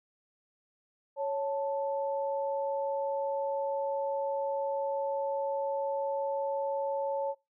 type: tone pair together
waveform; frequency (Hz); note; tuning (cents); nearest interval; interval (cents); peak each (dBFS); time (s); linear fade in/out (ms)
sine; 554.4 / 880.1; C#5 / A5; 0 / 0; minor sixth; 800; -30 / -35; 1.16-7.35; 50
effects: noise-tail reverb RT60 0.2 s tail -19 dB re dry